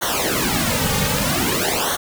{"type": "noise with flanger", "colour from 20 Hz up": "pink", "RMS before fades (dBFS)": -20, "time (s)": [0.01, 1.97], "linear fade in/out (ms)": 20, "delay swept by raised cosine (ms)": [0.4, 3], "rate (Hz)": 0.52, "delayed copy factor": -0.9, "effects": []}